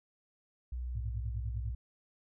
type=tone; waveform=sine; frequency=61.3 Hz; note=B1; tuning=12 cents flat; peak=-35 dBFS; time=0.72-1.75 s; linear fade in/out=5 ms
type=tone with tremolo; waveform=sine; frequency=106.5 Hz; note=G#2; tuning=44 cents sharp; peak=-34 dBFS; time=0.95-1.71 s; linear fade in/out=5 ms; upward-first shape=sine; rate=10 Hz; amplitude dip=95%
effects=none